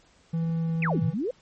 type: tone with pitch glide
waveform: triangle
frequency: 164.81 to 163.86 Hz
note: E3 to E3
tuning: 0 to -10 cents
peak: -22 dBFS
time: 0.33-1.14 s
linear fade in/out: 10 ms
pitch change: -10 cents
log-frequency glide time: 0.53-0.72 s
type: exponential two-way sweep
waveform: sine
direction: down then up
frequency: 2755 to 99.4 to 546 Hz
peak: -25 dBFS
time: 0.82-1.31 s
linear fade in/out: 5 ms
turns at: 1.04 s
effects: pink hiss -60 dBFS RMS until 1.41 s + MP3 32 kbps